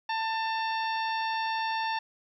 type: harmonic tone with a mistuned harmonic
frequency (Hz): 892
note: A5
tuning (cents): +23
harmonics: 1 / 2 / 3 / 4 / 5 / 6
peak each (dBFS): -29 / -35 / -39 / -41 / -43 / -45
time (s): 0.09-1.99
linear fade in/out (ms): 5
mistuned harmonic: 6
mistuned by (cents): +58
effects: 11-bit